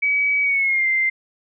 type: tone with pitch glide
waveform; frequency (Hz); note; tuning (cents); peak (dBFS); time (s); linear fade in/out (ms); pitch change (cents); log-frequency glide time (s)
sine; 2276 to 2087; C#7 to C7; +45 to -5; -16; 0.02-1.1; 10; -150; 0.42-0.87
effects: none